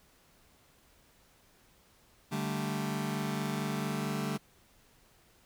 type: chord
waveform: sawtooth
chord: D suspended fourth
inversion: none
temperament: just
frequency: 146.83 / 195.78 / 220.2 Hz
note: D3 / G3 / A3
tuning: 0 / -2 / +2 cents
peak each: -32 dBFS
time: 2.31-4.38 s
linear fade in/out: 20 ms
effects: pink hiss -64 dBFS RMS until 5.45 s